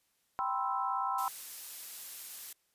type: chord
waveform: sine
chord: C major seventh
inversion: second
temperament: equal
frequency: 784 / 987.8 / 1046.5 / 1318.5 Hz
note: G5 / B5 / C6 / E6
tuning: 0 / 0 / 0 / 0 cents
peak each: -36 dBFS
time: 0.39-1.28 s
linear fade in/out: 0 ms
type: noise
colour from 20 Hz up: blue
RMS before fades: -43 dBFS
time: 1.18-2.53 s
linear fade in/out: 5 ms
effects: white hiss -75 dBFS RMS until 2.74 s + resampled to 32000 Hz